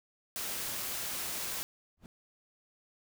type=noise; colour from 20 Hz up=white; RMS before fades=-37 dBFS; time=0.36-1.63 s; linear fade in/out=0 ms
type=noise with exponential growth; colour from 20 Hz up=brown; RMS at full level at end=-42 dBFS; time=1.97-2.06 s; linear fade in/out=1 ms; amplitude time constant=18 ms
effects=none